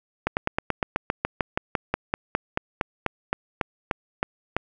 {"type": "slowing click train", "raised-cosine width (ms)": 0.5, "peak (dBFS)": -7, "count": 23, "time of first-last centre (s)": [0.27, 4.566], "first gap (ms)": 99, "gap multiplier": 1.06, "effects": []}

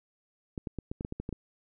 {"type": "clicks", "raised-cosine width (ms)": 3, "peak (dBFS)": -22, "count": 10, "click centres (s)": [0.578, 0.672, 0.787, 0.915, 1.009, 1.049, 1.124, 1.2, 1.291, 1.327], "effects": []}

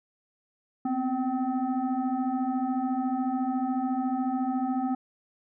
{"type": "tone with frequency modulation", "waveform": "sine", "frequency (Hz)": 262, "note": "C4", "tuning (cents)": 2, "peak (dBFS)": -25, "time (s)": [0.85, 4.95], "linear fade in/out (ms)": 5, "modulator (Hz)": 510, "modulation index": 1.1, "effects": []}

